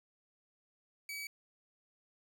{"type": "tone", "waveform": "sawtooth", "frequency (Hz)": 2281, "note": "C#7", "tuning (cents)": 49, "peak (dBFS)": -37, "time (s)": [1.09, 1.27], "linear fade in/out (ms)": 2, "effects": []}